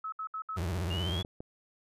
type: tone bursts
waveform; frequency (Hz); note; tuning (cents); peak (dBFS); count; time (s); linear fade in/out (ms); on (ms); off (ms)
sine; 1292; E6; -35; -34; 4; 0.04-0.57; 5; 83; 66
type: tone with vibrato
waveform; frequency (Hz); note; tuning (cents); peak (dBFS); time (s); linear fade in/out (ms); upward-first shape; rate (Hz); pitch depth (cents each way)
35% pulse; 87.31; F2; 0; -29; 0.56-1.23; 20; triangle; 16; 210
type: click train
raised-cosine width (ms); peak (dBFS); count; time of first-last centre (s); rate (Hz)
2; -28; 5; 0.78-1.405; 6.4
type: exponential sweep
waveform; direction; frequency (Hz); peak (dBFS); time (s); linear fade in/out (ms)
sine; up; 2794 to 3418; -36; 0.9-1.23; 10
effects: resampled to 32000 Hz